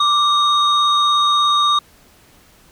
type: tone pair together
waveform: sine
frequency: 1174.7 / 3729 Hz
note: D6 / A#7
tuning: 0 / 0 cents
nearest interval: octave + minor sixth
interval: 2000 cents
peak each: -12 / -15 dBFS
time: 0-1.79 s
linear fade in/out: 5 ms
effects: tanh soft clip ceiling -8 dBFS + pink hiss -50 dBFS RMS until 2.71 s